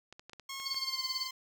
clicks, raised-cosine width 0.2 ms, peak -31 dBFS, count 7, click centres 0.126 / 0.195 / 0.296 / 0.333 / 0.397 / 0.6 / 0.745 s
10% pulse tone with pitch glide, 1085 to 1043.2 Hz, C#6 to C6, -37 to -5 cents, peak -31 dBFS, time 0.49-1.31 s, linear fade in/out 5 ms, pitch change -68 cents, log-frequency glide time 0.63-1.05 s
sine tone with tremolo, 4479 Hz, C#8, 17 cents sharp, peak -30 dBFS, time 0.65-1.28 s, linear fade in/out 20 ms, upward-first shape sine, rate 18 Hz, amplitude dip 100%
effects none

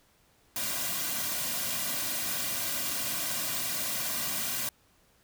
white noise with comb filter, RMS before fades -32 dBFS, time 0.56-4.69 s, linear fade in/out 2 ms, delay 2.3 ms, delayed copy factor -0.7, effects pink hiss -65 dBFS RMS until 5.23 s

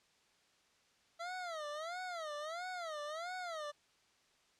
25% pulse tone with vibrato, 659.3 Hz, E5, in tune, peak -37 dBFS, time 1.19-3.72 s, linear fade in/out 20 ms, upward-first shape sine, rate 1.5 Hz, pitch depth 200 cents each way, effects white hiss -71 dBFS RMS until 4.59 s + low-pass 6000 Hz 12 dB/octave

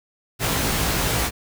pink noise with comb filter, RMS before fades -22 dBFS, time 0.39-1.31 s, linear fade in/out 50 ms, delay 18 ms, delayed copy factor +0.75, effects none

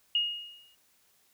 sine tone with exponential decay, 2864 Hz, F7, 43 cents sharp, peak -22 dBFS, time 0.15-0.75 s, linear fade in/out 2 ms, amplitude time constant 130 ms, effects white hiss -67 dBFS RMS until 1.33 s

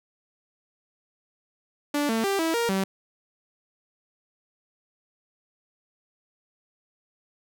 sawtooth tone with pitch steps, 291.1 / 224.7 / 394.2 / 325.8 / 468 / 192.5 Hz, D4 / A3 / G4 / E4 / A#4 / G3, -15 / +37 / +10 / -20 / +7 / -31 cents, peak -19 dBFS, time 1.94-2.84 s, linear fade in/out 5 ms, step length 150 ms, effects none

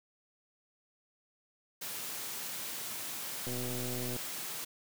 white high-pass noise, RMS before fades -40 dBFS, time 1.81-4.65 s, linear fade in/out 10 ms, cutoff 110 Hz, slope 48 dB/octave
click train, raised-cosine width 2 ms, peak -28 dBFS, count 87, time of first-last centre 3.47-4.164 s, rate 124 Hz
effects none

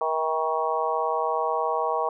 harmonic tone with a mistuned harmonic, 158.5 Hz, D#3, 32 cents sharp, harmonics 3 / 4 / 5 / 6 / 7, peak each -29 / -29 / -29 / -29 / -29 dBFS, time 0.01-2.09 s, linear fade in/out 2 ms, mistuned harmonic 4, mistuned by +20 cents, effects none

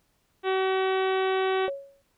harmonic tone, 379.5 Hz, F#4, 44 cents sharp, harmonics 1 / 2 / 3 / 4 / 5 / 6 / 7 / 8 / 9 / 10, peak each -24 / -30 / -34 / -36 / -38 / -40 / -41 / -42 / -43 / -44 dBFS, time 0.43-1.7 s, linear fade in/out 50 ms
sine tone with exponential decay, 554.4 Hz, C#5, in tune, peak -25 dBFS, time 1.68-2.02 s, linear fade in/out 0 ms, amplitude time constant 73 ms
effects pink hiss -70 dBFS RMS until 2.17 s

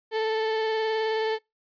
35% pulse tone with vibrato, 440 Hz, A4, in tune, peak -22 dBFS, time 0.11-1.39 s, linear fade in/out 50 ms, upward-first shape sine, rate 19 Hz, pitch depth 17 cents each way, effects noise-tail reverb RT60 0.2 s tail -26 dB re dry + resampled to 11025 Hz

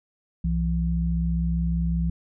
sine tone pair together, 63.3 / 168.51 Hz, B1 / E3, +43 / +38 cents, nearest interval octave + perfect fourth, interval 1695 cents, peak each -24 dBFS, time 0.44-2.1 s, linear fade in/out 5 ms, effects none

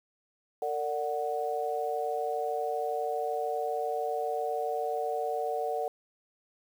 sine chord, Bb augmented, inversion none, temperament equal with one note detuned, 454.7 / 587.3 / 740 Hz, Bb4 / D5 / F#5, -43 / 0 / 0 cents, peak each -33 / -35 / -32 dBFS, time 0.62-5.88 s, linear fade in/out 2 ms, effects 9-bit

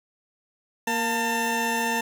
20% pulse tone pair together, 233.1 / 897 Hz, A#3 / A5, 0 / +33 cents, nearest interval octave + major seventh, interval 2333 cents, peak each -23 / -20 dBFS, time 0.87-2.01 s, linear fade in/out 5 ms, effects none

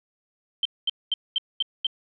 sine tone bursts, 3124 Hz, G7, 7 cents flat, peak -20 dBFS, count 6, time 0.63-1.868 s, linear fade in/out 2 ms, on 23 ms, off 220 ms, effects none

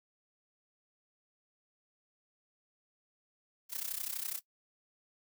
blue noise with amplitude modulation, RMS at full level -35 dBFS, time 3.69-4.41 s, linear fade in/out 50 ms, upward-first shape sine, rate 32.1 Hz, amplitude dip 85%, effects noise-tail reverb RT60 0.1 s tail -20 dB re dry

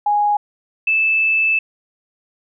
sine tone pair in turn, 828 / 2629 Hz, G#5 / E7, -5 / -5 cents, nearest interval octave + minor sixth, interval 2000 cents, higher second, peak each -13 dBFS, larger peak neither, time 0.06-0.37 / 0.87-1.59 s, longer second, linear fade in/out 5 ms, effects none

